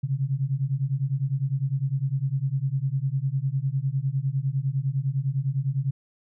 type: beating tone pair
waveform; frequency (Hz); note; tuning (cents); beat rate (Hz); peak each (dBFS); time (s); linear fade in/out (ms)
sine; 130.81 / 140.71; C3 / C#3; 0 / +26; 9.9; -26; 0.03-5.91; 10
effects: none